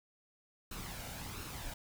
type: noise with flanger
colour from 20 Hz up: pink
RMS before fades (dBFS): -44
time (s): 0.71-1.74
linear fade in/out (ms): 5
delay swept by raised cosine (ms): 0.74 to 1.38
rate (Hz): 1.4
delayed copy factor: +0.5
effects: none